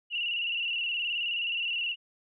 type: tone with vibrato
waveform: sine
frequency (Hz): 2804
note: F7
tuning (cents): +6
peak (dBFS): -28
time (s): 0.1-1.96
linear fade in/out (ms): 50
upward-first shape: square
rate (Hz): 19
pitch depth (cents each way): 50
effects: none